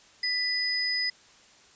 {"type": "tone pair together", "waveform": "sine", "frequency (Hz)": [1986, 5004], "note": ["B6", "D#8"], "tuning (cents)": [9, 9], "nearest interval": "octave + major third", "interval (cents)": 1600, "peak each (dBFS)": [-30, -27], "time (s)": [0.23, 1.1], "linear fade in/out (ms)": 5, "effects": ["white hiss -56 dBFS RMS until 1.75 s", "resampled to 16000 Hz"]}